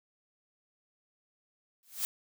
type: noise with exponential growth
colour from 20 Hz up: blue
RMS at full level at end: -29 dBFS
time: 1.83-2.05 s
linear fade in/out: 0 ms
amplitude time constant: 46 ms
effects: none